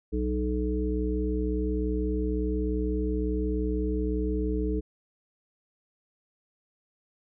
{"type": "harmonic tone with a mistuned harmonic", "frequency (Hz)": 61.74, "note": "B1", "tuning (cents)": 0, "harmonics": [1, 3, 5, 7], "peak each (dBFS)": [-28, -34, -31, -32], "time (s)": [0.12, 4.81], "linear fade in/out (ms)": 20, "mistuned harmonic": 3, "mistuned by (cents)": 21, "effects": []}